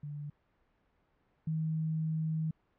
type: tone pair in turn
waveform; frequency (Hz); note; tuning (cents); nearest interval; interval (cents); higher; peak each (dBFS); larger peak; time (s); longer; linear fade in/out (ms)
sine; 146.6 / 158.5; D3 / D#3; -3 / +32; minor second; 135; second; -38 / -30; second; 0.03-0.3 / 1.47-2.51; second; 5
effects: pink hiss -73 dBFS RMS until 2.78 s + low-pass 2000 Hz 12 dB/octave